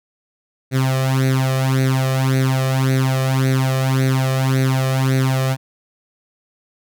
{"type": "tone with flanger", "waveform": "sawtooth", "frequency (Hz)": 132, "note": "C3", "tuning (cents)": 16, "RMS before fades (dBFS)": -17, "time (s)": [0.71, 5.57], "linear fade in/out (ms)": 50, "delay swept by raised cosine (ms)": [0.48, 1.68], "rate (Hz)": 1.8, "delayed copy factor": 0.8, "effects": []}